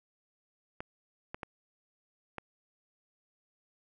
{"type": "clicks", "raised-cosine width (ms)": 0.5, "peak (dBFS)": -23, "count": 4, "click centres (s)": [0.805, 1.345, 1.432, 2.383], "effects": []}